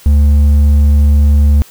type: tone with hard clipping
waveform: sine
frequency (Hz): 72.8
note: D2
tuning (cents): -15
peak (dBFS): -6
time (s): 0.06-1.62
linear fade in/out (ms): 0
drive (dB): 4
effects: white hiss -40 dBFS RMS until 1.7 s